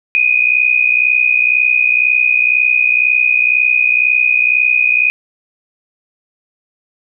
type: tone pair together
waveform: sine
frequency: 2450 / 2512 Hz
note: D#7 / D#7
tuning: -27 / +16 cents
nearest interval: unison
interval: 43 cents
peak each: -12 dBFS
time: 0.15-5.1 s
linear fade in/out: 0 ms
effects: none